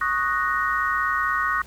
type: chord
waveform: sine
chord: D# minor seventh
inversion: third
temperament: equal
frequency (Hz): 1108.7 / 1244.5 / 1480 / 1864.7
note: C#6 / D#6 / F#6 / A#6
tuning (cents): 0 / 0 / 0 / 0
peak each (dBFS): -26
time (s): 0.01-1.62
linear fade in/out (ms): 5
effects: added 60 Hz sine -44 dBFS peak until 1.66 s + pink hiss -49 dBFS RMS until 1.66 s